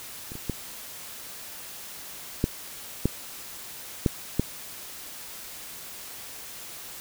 clicks, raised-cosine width 3 ms, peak -26 / -25 / -14 / -8 / -8 / -7 / -8 dBFS, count 7, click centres 0.319 / 0.354 / 0.497 / 2.441 / 3.056 / 4.062 / 4.396 s, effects white hiss -41 dBFS RMS until 7 s

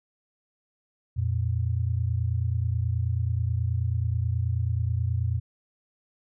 sine tone pair together, 87.22 / 116.54 Hz, F2 / A#2, -2 / 0 cents, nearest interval perfect fourth, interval 502 cents, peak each -26 dBFS, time 1.16-5.4 s, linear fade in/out 20 ms, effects none

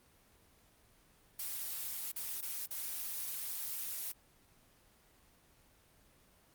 blue noise with dropouts, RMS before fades -40 dBFS, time 1.39-4.12 s, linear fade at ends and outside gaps 5 ms, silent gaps 2.118-2.159 / 2.41-2.424 / 2.662-2.707 s, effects pink hiss -66 dBFS RMS until 6.54 s + Opus 24 kbps

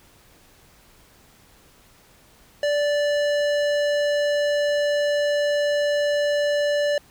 sine tone with hard clipping, 584 Hz, D5, 10 cents flat, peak -21 dBFS, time 2.63-6.98 s, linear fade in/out 2 ms, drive 16 dB, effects pink hiss -54 dBFS RMS until 7.1 s

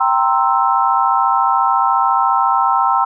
sine chord, C dominant seventh, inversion second, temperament equal, 784 / 932.3 / 1046.5 / 1318.5 Hz, G5 / Bb5 / C6 / E6, 0 / 0 / 0 / 0 cents, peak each -17 dBFS, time 0-3.05 s, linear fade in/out 10 ms, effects none

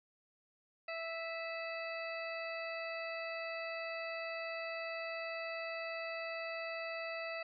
harmonic tone with a mistuned harmonic, 659.3 Hz, E5, in tune, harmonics 1 / 2 / 3 / 4 / 6 / 7, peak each -42 / -48 / -46 / -45 / -58 / -54 dBFS, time 0.88-7.43 s, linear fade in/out 5 ms, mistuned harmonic 4, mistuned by -20 cents, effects none

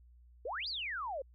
sine exponential two-way sweep, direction up then down, 433.1 to 5000 to 502 Hz, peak -36 dBFS, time 0.45-1.22 s, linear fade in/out 5 ms, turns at 0.68 s, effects added 60 Hz sine -57 dBFS peak until 1.34 s

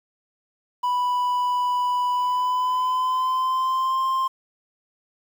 triangle tone with pitch glide, 987.8 to 1052.6 Hz, B5 to C6, 0 to +10 cents, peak -18 dBFS, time 0.83-4.28 s, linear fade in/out 10 ms, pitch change +110 cents, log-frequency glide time 2.11-4.04 s, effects 8-bit

